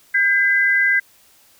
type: tone pair together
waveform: sine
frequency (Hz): 1600 / 2016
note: G6 / B6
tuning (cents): +35 / +35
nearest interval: major third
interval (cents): 400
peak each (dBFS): -16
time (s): 0.14-1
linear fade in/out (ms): 10
effects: white hiss -53 dBFS RMS until 1.59 s